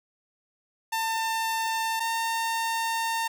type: tone pair in turn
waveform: sawtooth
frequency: 898 / 910 Hz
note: A5 / A#5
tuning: +35 / -42 cents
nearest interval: unison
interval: 23 cents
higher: second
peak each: -22 dBFS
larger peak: neither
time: 0.92-2 / 2-3.28 s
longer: second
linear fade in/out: 10 ms
effects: none